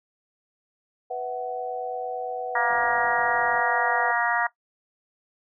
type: chord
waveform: sine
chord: B suspended fourth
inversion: none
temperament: equal with one note detuned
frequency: 493.9 / 659.3 / 748.2 Hz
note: B4 / E5 / F#5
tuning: 0 / 0 / +19 cents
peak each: -32 / -36 / -30 dBFS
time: 1.1-4.12 s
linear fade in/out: 10 ms
type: harmonic tone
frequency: 236.3 Hz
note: A#3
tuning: 24 cents sharp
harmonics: 3 / 4 / 5 / 6 / 7 / 8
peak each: -28 / -26 / -30 / -29 / -30 / -28 dBFS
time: 2.55-4.47 s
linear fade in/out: 5 ms
type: low-pass noise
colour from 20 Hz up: white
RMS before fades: -45 dBFS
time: 2.7-3.61 s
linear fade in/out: 2 ms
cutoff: 1100 Hz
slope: 24 dB/octave
effects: noise-tail reverb RT60 0.1 s tail -18 dB re dry